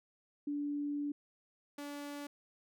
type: tone pair in turn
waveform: sine / sawtooth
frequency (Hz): 290 / 288.2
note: D4 / D4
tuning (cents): -22 / -33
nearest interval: unison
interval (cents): 11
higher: first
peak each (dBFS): -34 / -38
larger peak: first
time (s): 0.47-1.12 / 1.78-2.27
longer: first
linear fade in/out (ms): 5
effects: none